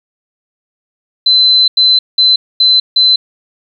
sine tone bursts at uneven times, 4050 Hz, B7, 43 cents sharp, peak -5 dBFS, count 5, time 1.26-1.68 / 1.77-1.99 / 2.18-2.36 / 2.6-2.8 / 2.96-3.16 s, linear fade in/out 5 ms, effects 7-bit

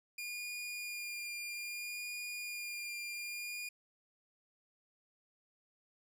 sawtooth tone with vibrato, 2419 Hz, D#7, 49 cents flat, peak -37 dBFS, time 0.18-3.69 s, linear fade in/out 5 ms, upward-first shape sine, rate 0.62 Hz, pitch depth 14 cents each way, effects none

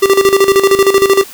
square tone with tremolo, 392 Hz, G4, in tune, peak -5 dBFS, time 0.02-1.24 s, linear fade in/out 10 ms, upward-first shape square, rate 13 Hz, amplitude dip 70%, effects white hiss -33 dBFS RMS until 1.33 s

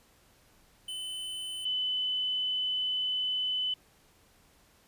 square / sine tone pair in turn, 3030 / 3013 Hz, F#7 / F#7, +40 / +31 cents, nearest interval unison, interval 9 cents, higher first, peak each -36 / -28 dBFS, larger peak second, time 0.88-1.65 / 1.65-3.74 s, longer second, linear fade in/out 5 ms, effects pink hiss -63 dBFS RMS until 4.87 s + resampled to 32000 Hz

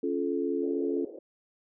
sine chord, Db augmented, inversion none, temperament just, 277.2 / 346.5 / 433.1 Hz, Db4 / F4 / A4, 0 / -14 / -27 cents, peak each -31 dBFS, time 0.03-1.05 s, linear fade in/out 5 ms
pink band-pass noise, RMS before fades -44 dBFS, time 0.62-1.19 s, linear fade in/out 5 ms, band 330 to 560 Hz, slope 48 dB/octave
effects none

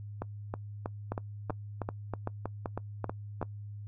two click trains, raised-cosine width 1 ms, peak -19 / -20 dBFS, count 7 / 11, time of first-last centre 1.12-3.428 / 0.22-3.415 s, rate 2.6 / 3.13 Hz, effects noise-tail reverb RT60 0.1 s tail -23 dB re dry + added 103 Hz sine -40 dBFS peak until 3.87 s

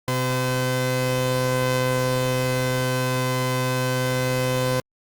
sawtooth tone pair together, 127.8 / 510.9 Hz, C3 / C5, -40 / -41 cents, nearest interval 2 octaves, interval 2399 cents, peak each -19 / -20 dBFS, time 0.08-4.8 s, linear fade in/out 0 ms, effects Opus 48 kbps

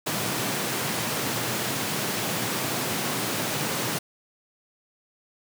pink high-pass noise, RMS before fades -28 dBFS, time 0.06-3.99 s, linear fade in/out 10 ms, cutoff 110 Hz, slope 48 dB/octave, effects none

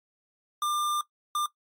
square tone bursts at uneven times, 1196 Hz, D6, 31 cents sharp, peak -26 dBFS, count 2, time 0.62-1.01 / 1.35-1.46 s, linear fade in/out 2 ms, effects noise-tail reverb RT60 0.1 s tail -18 dB re dry + MP3 64 kbps

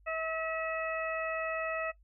harmonic tone, 645 Hz, E5, 38 cents flat, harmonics 1 / 2 / 3 / 4, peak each -35 / -38 / -40 / -41 dBFS, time 0.06-1.92 s, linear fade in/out 20 ms, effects noise-tail reverb RT60 0.1 s tail -18 dB re dry + added 50 Hz sine -59 dBFS peak until 2.03 s

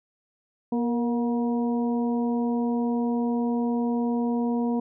harmonic tone with a mistuned harmonic, 238.8 Hz, A#3, 42 cents sharp, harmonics 1 / 2 / 3 / 4, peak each -23 / -31 / -36 / -37 dBFS, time 0.72-4.8 s, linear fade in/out 5 ms, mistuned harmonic 2, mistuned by -33 cents, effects none

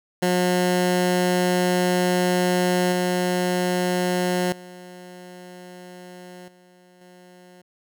15% pulse tone with level steps, 180 Hz, F#3, 47 cents flat, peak -12 / -14 / -33 / -45 / -40 dBFS, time 0.22-7.62 s, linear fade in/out 10 ms, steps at 2.92 / 4.52 / 6.48 / 7.01 s, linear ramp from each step 2 ms, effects none

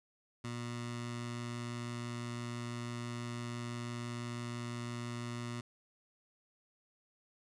15% pulse tone with notch filter, 119.6 Hz, A#2, 45 cents sharp, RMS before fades -41 dBFS, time 0.44-5.61 s, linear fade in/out 5 ms, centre 460 Hz, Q 1.2, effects resampled to 22050 Hz + 11-bit

